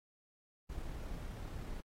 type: noise with amplitude modulation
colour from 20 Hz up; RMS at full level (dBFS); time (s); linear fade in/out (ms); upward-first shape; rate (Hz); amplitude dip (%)
brown; -42; 0.69-1.81; 10; sine; 35.7; 25
effects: AAC 48 kbps